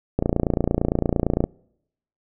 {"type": "click train", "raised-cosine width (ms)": 2, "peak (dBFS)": -6, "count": 37, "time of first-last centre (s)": [0.19, 1.44], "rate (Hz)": 28.8, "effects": ["noise-tail reverb RT60 0.8 s tail -26 dB re dry"]}